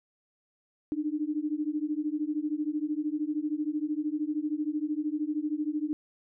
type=beating tone pair; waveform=sine; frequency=295.7 / 308.7 Hz; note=D4 / D#4; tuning=+12 / -14 cents; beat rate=13 Hz; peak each=-31 / -31 dBFS; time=0.92-5.93 s; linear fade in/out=0 ms; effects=none